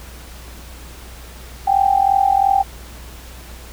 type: tone with amplitude modulation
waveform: sine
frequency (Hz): 784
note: G5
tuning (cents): 0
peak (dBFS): -8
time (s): 1.67-2.63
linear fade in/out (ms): 10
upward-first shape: sine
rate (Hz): 42.9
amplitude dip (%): 85
effects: added 60 Hz sine -36 dBFS peak until 3.72 s + pink hiss -40 dBFS RMS until 3.72 s